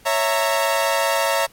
sawtooth chord, A# diminished, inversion first, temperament equal with one note detuned, 554.4 / 659.3 / 920.6 Hz, C#5 / E5 / A#5, 0 / 0 / -22 cents, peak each -18 dBFS, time 0.05-1.47 s, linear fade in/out 20 ms, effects pink hiss -51 dBFS RMS until 1.52 s + MP3 64 kbps

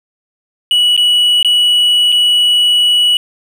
triangle tone with dropouts, 2937 Hz, F#7, 13 cents flat, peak -6 dBFS, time 0.71-3.17 s, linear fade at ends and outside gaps 1 ms, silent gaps 0.965-0.976 / 1.428-1.447 / 2.12-2.124 s, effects 8-bit

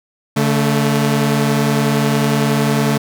sawtooth tone pair together, 143.04 / 220 Hz, D3 / A3, -45 / 0 cents, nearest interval perfect fifth, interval 745 cents, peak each -12 dBFS, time 0.36-2.98 s, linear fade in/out 10 ms, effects none

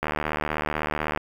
click train, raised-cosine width 0.5 ms, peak -10 dBFS, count 88, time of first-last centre 0.03-1.175 s, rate 76 Hz, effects 7-bit

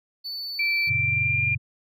triangle tone, 4491 Hz, C#8, 22 cents sharp, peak -29 dBFS, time 0.24-0.9 s, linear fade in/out 20 ms
sine tone with pitch glide, 2335 to 2394 Hz, D7 to D7, -11 to +33 cents, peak -21 dBFS, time 0.59-1.55 s, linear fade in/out 5 ms, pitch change +44 cents, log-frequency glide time 0.83-1.42 s
sine chord, F# major, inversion none, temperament equal with one note detuned, 92.5 / 115.6 / 138.59 Hz, F#2 / A#2 / C#3, 0 / -14 / 0 cents, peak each -32 / -30 / -31 dBFS, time 0.87-1.58 s, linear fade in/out 20 ms
effects none

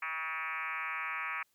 sine tone with frequency modulation, 1760 Hz, A6, in tune, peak -34 dBFS, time 0.02-1.43 s, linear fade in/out 5 ms, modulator 160 Hz, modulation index 4.6, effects white hiss -74 dBFS RMS until 1.54 s

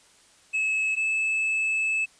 triangle tone pair in turn, 2589 / 2610 Hz, E7 / E7, -32 / -18 cents, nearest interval unison, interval 14 cents, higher second, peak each -21 dBFS, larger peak neither, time 0.53-0.96 / 0.96-2.06 s, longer second, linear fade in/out 20 ms, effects white hiss -57 dBFS RMS until 2.19 s + resampled to 22050 Hz

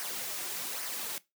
white noise with flanger, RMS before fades -37 dBFS, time 0-1.18 s, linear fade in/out 0 ms, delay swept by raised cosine 0.26 to 4.66 ms, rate 1.2 Hz, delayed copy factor -0.55, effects noise-tail reverb RT60 0.2 s tail -19 dB re dry + high-pass 200 Hz 12 dB/octave

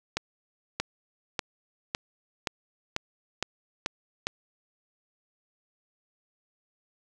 accelerating click train, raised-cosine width 0.2 ms, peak -10 dBFS, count 9, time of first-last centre 0.17-4.27 s, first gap 630 ms, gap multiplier 0.94, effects none

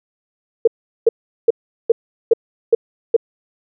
sine tone bursts, 459.3 Hz, A#4, 26 cents flat, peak -6 dBFS, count 7, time 0.65-3.165 s, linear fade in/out 5 ms, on 25 ms, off 390 ms, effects none

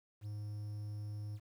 triangle tone with quantisation, 104.7 Hz, G#2, 15 cents sharp, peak -38 dBFS, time 0.21-1.4 s, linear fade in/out 50 ms, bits 11, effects none

